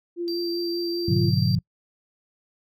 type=tone with vibrato; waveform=sine; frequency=343.2 Hz; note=F4; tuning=30 cents flat; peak=-25 dBFS; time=0.16-1.32 s; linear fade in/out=50 ms; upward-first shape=triangle; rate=5.1 Hz; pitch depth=23 cents each way
type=tone; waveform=triangle; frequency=4699 Hz; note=D8; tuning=in tune; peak=-30 dBFS; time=0.28-1.55 s; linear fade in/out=0 ms
type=chord; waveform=sine; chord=G# half-diminished seventh; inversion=none; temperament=equal with one note detuned; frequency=103.83 / 123.47 / 146.83 / 181.5 Hz; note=G#2 / B2 / D3 / F#3; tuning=0 / 0 / 0 / -33 cents; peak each=-24 dBFS; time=1.08-1.59 s; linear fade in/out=5 ms
effects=noise-tail reverb RT60 0.1 s tail -26 dB re dry